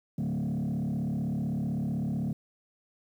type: tone with frequency modulation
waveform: sine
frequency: 185 Hz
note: F#3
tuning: in tune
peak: -25 dBFS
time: 0.18-2.33 s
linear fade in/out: 5 ms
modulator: 35.8 Hz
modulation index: 1.7
effects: tanh soft clip ceiling -27 dBFS + 10-bit